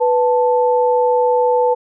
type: tone pair together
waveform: sine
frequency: 493.9 / 880 Hz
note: B4 / A5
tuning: 0 / 0 cents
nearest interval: minor seventh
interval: 1000 cents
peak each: -13 / -16 dBFS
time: 0-1.75 s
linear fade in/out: 20 ms
effects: none